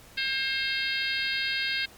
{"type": "harmonic tone", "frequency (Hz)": 533, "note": "C5", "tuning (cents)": 32, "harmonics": [3, 4, 5, 6, 7, 8, 9], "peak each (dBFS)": [-32, -33, -34, -35, -35, -36, -37], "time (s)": [0.17, 1.86], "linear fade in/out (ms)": 10, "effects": ["pink hiss -52 dBFS RMS until 1.97 s", "Opus 48 kbps"]}